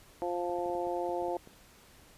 harmonic tone, 175.4 Hz, F3, 8 cents sharp, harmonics 2 / 3 / 4 / 5, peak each -35 / -36 / -36 / -39 dBFS, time 0.22-1.37 s, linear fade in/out 0 ms
clicks, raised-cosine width 2 ms, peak -37 dBFS, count 10, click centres 0.496 / 0.587 / 0.66 / 0.7 / 0.752 / 0.87 / 1.092 / 1.223 / 1.283 / 1.474 s
effects pink hiss -58 dBFS RMS until 2.17 s + resampled to 32000 Hz

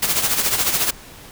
white noise with tremolo, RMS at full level -17 dBFS, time 0.02-0.91 s, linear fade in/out 10 ms, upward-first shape sine, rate 14 Hz, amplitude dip 60%, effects pink hiss -41 dBFS RMS until 1.31 s

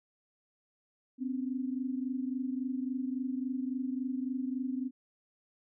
sine tone pair together, 253.6 / 277.2 Hz, B3 / C#4, +46 / 0 cents, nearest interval major second, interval 154 cents, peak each -33 / -37 dBFS, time 1.18-4.91 s, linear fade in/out 50 ms, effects none

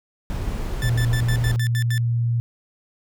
brown noise, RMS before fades -26 dBFS, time 0.3-1.56 s, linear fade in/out 0 ms
sawtooth tone bursts, 1760 Hz, A6, in tune, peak -24 dBFS, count 8, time 0.82-1.979 s, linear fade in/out 0 ms, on 74 ms, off 81 ms
sine tone, 117.8 Hz, A#2, 19 cents sharp, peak -18 dBFS, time 0.83-2.4 s, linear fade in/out 0 ms
effects none

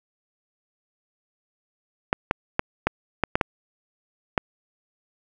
clicks, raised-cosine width 0.5 ms, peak -4 dBFS, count 8, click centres 2.129 / 2.311 / 2.594 / 2.87 / 3.237 / 3.355 / 3.412 / 4.378 s, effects none

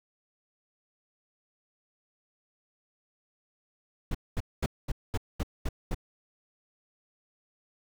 brown noise bursts, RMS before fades -28 dBFS, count 8, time 4.11-5.946 s, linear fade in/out 5 ms, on 37 ms, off 220 ms, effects none

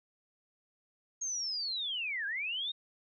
sine linear two-way sweep, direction down then up, 6550 to 1568 to 3759 Hz, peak -33 dBFS, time 1.21-2.72 s, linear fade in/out 10 ms, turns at 2.26 s, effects none

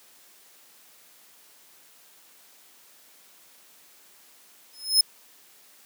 sawtooth tone with exponential growth, 5170 Hz, E8, 34 cents flat, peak -10 dBFS, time 4.73-5.01 s, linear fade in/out 5 ms, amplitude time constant 59 ms, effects white hiss -55 dBFS RMS until 5.85 s + high-pass 200 Hz 12 dB/octave

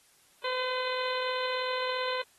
harmonic tone with a mistuned harmonic, 509 Hz, C5, 48 cents flat, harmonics 1 / 2 / 3 / 4 / 5 / 6 / 7 / 8, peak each -33 / -35 / -39 / -41 / -44 / -42 / -43 / -42 dBFS, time 0.44-2.22 s, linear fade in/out 5 ms, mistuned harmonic 5, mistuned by -26 cents, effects white hiss -63 dBFS RMS until 2.38 s + AAC 32 kbps

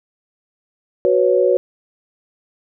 sine chord, F# suspended fourth, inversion none, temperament equal, 370 / 493.9 / 554.4 Hz, F#4 / B4 / C#5, 0 / 0 / 0 cents, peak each -16 dBFS, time 1.05-1.57 s, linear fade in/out 0 ms, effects none

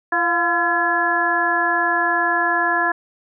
harmonic tone with a mistuned harmonic, 340.3 Hz, F4, 45 cents flat, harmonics 1 / 2 / 3 / 4 / 5, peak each -27 / -23 / -22 / -26 / -19 dBFS, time 0.12-2.92 s, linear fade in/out 5 ms, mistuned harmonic 2, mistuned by +55 cents, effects none

